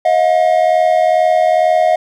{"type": "tone pair together", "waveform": "triangle", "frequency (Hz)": [633.8, 716], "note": ["D#5", "F5"], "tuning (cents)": [32, 43], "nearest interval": "major second", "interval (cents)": 211, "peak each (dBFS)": -10, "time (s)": [0.05, 1.96], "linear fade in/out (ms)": 5, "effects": []}